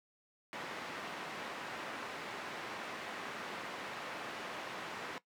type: band-pass noise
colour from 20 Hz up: white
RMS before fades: -44 dBFS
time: 0.53-5.18 s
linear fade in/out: 0 ms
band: 190 to 1900 Hz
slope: 12 dB/octave
effects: noise-tail reverb RT60 0.1 s tail -17 dB re dry